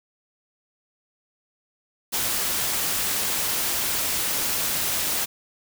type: noise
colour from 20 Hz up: white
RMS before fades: -25 dBFS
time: 2.12-5.26 s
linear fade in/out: 20 ms
effects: none